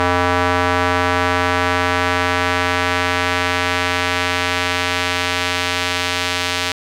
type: tone with band-pass filter sweep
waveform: square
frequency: 88.8 Hz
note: F2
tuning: 29 cents sharp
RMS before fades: -18 dBFS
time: 0-6.72 s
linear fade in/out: 0 ms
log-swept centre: 1200 to 3400 Hz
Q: 0.92
effects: none